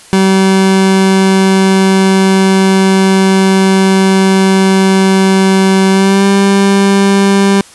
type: tone with pitch glide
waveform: 30% pulse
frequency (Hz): 191.4 to 197.35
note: G3 to G3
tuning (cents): -41 to +12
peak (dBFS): -3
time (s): 0.13-7.61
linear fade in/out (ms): 0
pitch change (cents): +53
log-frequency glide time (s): 5.9-6.26
effects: white hiss -37 dBFS RMS until 7.74 s + resampled to 24000 Hz